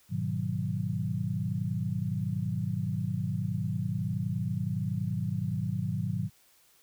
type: chord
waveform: sine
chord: G# minor seventh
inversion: none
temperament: equal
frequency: 103.83 / 123.47 / 155.56 / 185 Hz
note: G#2 / B2 / D#3 / F#3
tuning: 0 / 0 / 0 / 0 cents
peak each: -34 dBFS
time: 0.09-6.3 s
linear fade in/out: 50 ms
effects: white hiss -63 dBFS RMS until 6.82 s